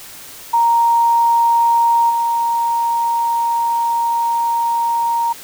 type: tone with level steps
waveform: sine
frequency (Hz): 932.3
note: A#5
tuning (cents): 0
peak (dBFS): -10 / -14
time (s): 0.53-5.33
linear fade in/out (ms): 10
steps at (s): 2.09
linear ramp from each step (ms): 20
effects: white hiss -36 dBFS RMS until 5.43 s